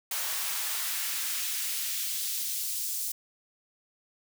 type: noise with high-pass filter sweep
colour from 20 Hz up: white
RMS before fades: -32 dBFS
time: 0.11-3.12 s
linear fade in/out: 5 ms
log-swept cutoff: 700 to 6100 Hz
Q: 0.79
effects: none